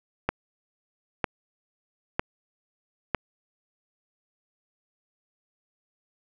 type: click train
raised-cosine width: 0.5 ms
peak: -8 dBFS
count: 4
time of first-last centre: 0.29-3.147 s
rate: 1.05 Hz
effects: none